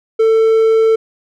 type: tone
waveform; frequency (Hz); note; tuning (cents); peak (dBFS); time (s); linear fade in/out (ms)
triangle; 445.8; A4; +23; -6; 0.19-0.96; 10
effects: none